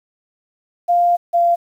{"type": "tone pair in turn", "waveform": "sine", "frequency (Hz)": [698.5, 689.3], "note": ["F5", "F5"], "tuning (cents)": [0, -23], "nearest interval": "unison", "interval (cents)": 23, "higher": "first", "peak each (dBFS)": -11, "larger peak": "neither", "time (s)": [[0.88, 1.17], [1.33, 1.56]], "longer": "first", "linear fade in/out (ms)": 20, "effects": ["8-bit"]}